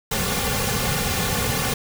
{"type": "noise with comb filter", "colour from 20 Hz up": "pink", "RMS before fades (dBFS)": -23, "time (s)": [0.11, 1.74], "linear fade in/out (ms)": 5, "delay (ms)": 3.1, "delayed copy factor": -0.85, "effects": []}